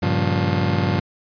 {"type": "chord", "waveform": "30% pulse", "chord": "G half-diminished seventh", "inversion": "none", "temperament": "just", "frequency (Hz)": [98, 117.6, 141.12, 176.4], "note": ["G2", "Bb2", "Db3", "F3"], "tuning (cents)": [0, 16, 31, 18], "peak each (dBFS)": [-19, -24, -22, -21], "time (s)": [0.02, 1], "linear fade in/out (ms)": 10, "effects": ["resampled to 11025 Hz"]}